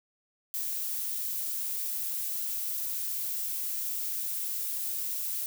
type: noise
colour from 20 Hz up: violet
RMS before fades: -33 dBFS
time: 0.54-5.46 s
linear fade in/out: 0 ms
effects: none